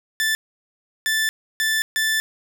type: tone bursts at uneven times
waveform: sawtooth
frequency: 1760 Hz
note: A6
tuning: in tune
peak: -15 dBFS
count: 4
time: 0.2-0.35 / 1.06-1.29 / 1.6-1.82 / 1.96-2.2 s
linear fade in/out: 0 ms
effects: none